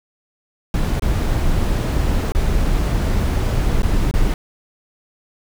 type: noise with dropouts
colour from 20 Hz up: brown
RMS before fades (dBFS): -17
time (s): 0.74-4.34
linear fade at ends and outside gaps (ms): 1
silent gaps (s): 0.996-1.021 / 2.321-2.349 / 3.821-3.831 / 4.112-4.139
effects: none